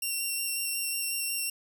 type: tone with vibrato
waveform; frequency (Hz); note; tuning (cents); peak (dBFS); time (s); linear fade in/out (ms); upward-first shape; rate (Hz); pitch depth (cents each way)
5% pulse; 2742; F7; -32; -21; 0.02-1.5; 5; square; 5.5; 11
effects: none